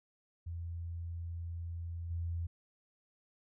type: tone with level steps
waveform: sine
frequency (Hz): 84.7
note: E2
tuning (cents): +48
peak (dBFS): -38 / -34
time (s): 0.46-2.47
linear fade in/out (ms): 10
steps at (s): 2.1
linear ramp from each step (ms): 10
effects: none